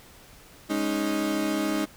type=chord; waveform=35% pulse; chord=Ab suspended fourth; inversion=none; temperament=equal; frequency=207.7 / 277.2 / 311.1 Hz; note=Ab3 / Db4 / Eb4; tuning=0 / 0 / 0 cents; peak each=-29 / -30 / -25 dBFS; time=0.69-1.86 s; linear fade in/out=20 ms; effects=pink hiss -51 dBFS RMS until 1.96 s